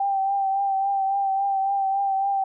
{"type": "tone with vibrato", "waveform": "sine", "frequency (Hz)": 784, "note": "G5", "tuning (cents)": 0, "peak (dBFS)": -20, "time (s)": [0, 2.44], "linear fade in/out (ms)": 5, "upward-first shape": "triangle", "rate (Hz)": 3.6, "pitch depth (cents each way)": 35, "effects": []}